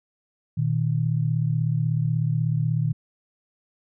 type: tone pair together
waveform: sine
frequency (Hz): 119.22 / 155.56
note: A#2 / D#3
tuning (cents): +39 / 0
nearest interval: perfect fourth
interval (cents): 461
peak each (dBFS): -23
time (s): 0.57-2.93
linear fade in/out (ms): 10
effects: none